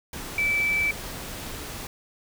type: tone in noise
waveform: sine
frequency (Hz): 2317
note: D7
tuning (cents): -24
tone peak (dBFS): -21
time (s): 0.38-0.91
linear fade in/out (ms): 2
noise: pink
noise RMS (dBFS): -36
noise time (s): 0.13-1.87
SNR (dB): +12
effects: none